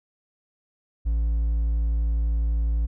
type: tone with hard clipping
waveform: triangle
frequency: 56 Hz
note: A1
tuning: 31 cents sharp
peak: -21 dBFS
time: 1.05-2.87 s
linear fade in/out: 20 ms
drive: 5 dB
effects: none